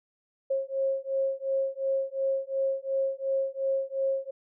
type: beating tone pair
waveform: sine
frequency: 538 / 540.8 Hz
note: C5 / C#5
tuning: +48 / -43 cents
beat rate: 2.8 Hz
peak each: -29 dBFS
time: 0.5-4.31 s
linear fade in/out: 10 ms
effects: none